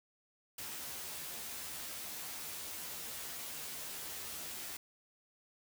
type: noise with comb filter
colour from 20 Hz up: white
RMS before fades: -44 dBFS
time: 0.58-4.77 s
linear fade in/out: 5 ms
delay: 13 ms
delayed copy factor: +0.7
effects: none